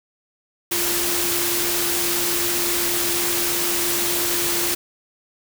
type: tone in noise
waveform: sine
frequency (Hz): 347.2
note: F4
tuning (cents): -10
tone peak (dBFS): -28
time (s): 0.71-4.75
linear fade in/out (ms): 10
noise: white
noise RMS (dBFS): -22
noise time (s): 0.71-4.75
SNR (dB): -9
effects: none